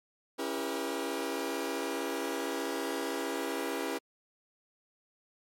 sawtooth chord, C# diminished seventh, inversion none, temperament just, 277.2 / 332.6 / 399.1 / 479 Hz, C#4 / E4 / G4 / Bb4, 0 / +16 / +31 / +47 cents, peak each -34 dBFS, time 0.38-3.99 s, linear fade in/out 20 ms, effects MP3 64 kbps

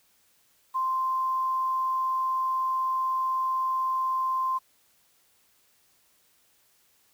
sine tone with quantisation, 1044 Hz, C6, 4 cents flat, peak -24 dBFS, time 0.74-4.59 s, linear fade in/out 20 ms, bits 9, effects white hiss -65 dBFS RMS until 7.13 s

